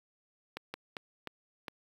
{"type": "slowing click train", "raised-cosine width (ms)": 0.3, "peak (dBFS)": -22, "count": 5, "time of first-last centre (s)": [0.57, 1.682], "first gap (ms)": 170, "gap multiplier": 1.34, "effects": ["high-pass 100 Hz 12 dB/octave", "8-bit"]}